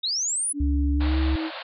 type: linear sweep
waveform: sine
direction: up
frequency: 3616 to 10300 Hz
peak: -23 dBFS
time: 0.03-0.53 s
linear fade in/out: 10 ms
type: tone with pitch glide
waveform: sine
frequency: 288.1 to 319.7 Hz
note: D4 to D#4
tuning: -33 to +47 cents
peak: -26 dBFS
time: 0.53-1.51 s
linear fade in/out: 50 ms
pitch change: +180 cents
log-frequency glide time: 0.94-1.17 s
type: tone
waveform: sine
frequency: 69.3 Hz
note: C#2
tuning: in tune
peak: -20 dBFS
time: 0.6-1.36 s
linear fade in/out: 5 ms
type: band-pass noise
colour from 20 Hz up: pink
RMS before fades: -36 dBFS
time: 1-1.63 s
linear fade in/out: 10 ms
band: 520 to 4500 Hz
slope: 96 dB/octave
effects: none